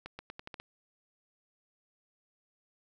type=accelerating click train; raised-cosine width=0.3 ms; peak=-26 dBFS; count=7; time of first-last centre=0.06-0.6 s; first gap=130 ms; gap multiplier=0.85; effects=none